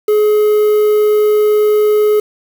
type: tone with quantisation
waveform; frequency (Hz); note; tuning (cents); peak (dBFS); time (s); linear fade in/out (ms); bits
triangle; 423; G#4; +32; -6; 0.08-2.2; 5; 5
effects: none